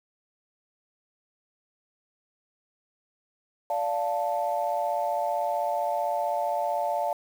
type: chord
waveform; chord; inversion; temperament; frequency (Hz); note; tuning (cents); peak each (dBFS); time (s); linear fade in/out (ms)
sine; D minor; none; equal with one note detuned; 582.9 / 698.5 / 880; D5 / F5 / A5; -13 / 0 / 0; -29 / -28 / -29; 3.7-7.13; 2
effects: tanh soft clip ceiling -15 dBFS + 8-bit